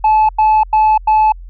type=tone bursts; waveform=sine; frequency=864 Hz; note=A5; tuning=32 cents flat; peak=-5 dBFS; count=4; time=0.04-1.322 s; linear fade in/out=5 ms; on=250 ms; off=94 ms; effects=tanh soft clip ceiling -6 dBFS + added 43 Hz sine -29 dBFS peak until 1.49 s